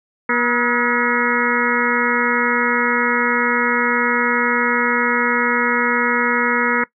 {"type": "harmonic tone with a mistuned harmonic", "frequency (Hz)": 240.5, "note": "B3", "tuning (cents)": -46, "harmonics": [1, 2, 4, 5, 6, 7, 8, 9], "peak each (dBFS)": [-23, -23, -23, -23, -23, -23, -23, -23], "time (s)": [0.29, 6.84], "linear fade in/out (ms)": 5, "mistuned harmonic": 5, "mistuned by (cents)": 100, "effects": ["noise-tail reverb RT60 0.1 s tail -20 dB re dry"]}